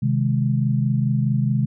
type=chord; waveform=sine; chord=Ab major; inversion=first; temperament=equal; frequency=130.81 / 155.56 / 207.7 Hz; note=C3 / Eb3 / Ab3; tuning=0 / 0 / 0 cents; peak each=-19 / -24 / -23 dBFS; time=0.02-1.66 s; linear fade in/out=10 ms; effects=none